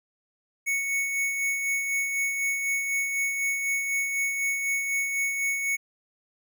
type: tone with tremolo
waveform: square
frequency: 2217 Hz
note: C#7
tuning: in tune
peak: -24 dBFS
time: 0.66-5.77 s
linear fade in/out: 20 ms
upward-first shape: sine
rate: 4 Hz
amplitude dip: 40%
effects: none